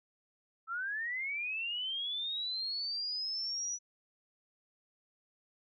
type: linear sweep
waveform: sine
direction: up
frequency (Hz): 1300 to 5920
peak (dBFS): -34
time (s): 0.67-3.79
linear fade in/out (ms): 50
effects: none